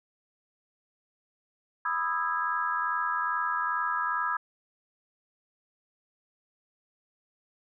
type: chord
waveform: sine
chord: E major seventh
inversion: second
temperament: just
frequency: 988.9 / 1236.1 / 1318.5 / 1648.1 Hz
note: B5 / D#6 / E6 / G#6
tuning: +2 / -12 / 0 / -14 cents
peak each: -32 dBFS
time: 1.85-4.37 s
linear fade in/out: 5 ms
effects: none